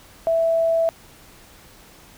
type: tone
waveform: sine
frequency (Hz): 659.3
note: E5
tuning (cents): 0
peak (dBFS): -16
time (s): 0.27-0.89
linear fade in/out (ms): 0
effects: pink hiss -48 dBFS RMS until 2.17 s